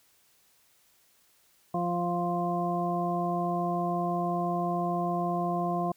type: harmonic tone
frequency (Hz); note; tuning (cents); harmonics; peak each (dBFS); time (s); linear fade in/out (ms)
174.61; F3; 0; 1 / 2 / 3 / 4 / 6; -31 / -34 / -41 / -30 / -35; 1.74-5.92; 5
effects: white hiss -65 dBFS RMS until 5.96 s